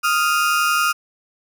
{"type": "tone pair together", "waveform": "35% pulse", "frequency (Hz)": [1244.5, 1395.5], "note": ["D#6", "F6"], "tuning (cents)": [0, -2], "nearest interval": "major second", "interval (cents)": 198, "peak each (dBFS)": -17, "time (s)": [0.03, 0.93], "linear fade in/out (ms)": 20, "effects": []}